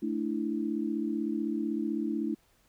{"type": "chord", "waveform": "sine", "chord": "A suspended fourth", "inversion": "none", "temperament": "equal", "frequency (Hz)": [220, 293.7, 329.6], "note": ["A3", "D4", "E4"], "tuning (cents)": [0, 0, 0], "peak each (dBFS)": -33, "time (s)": [0.02, 2.35], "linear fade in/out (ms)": 10, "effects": ["pink hiss -67 dBFS RMS until 2.68 s"]}